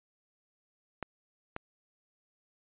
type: clicks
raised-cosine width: 0.5 ms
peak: -20 / -21 dBFS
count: 2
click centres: 1.027 / 1.564 s
effects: resampled to 8000 Hz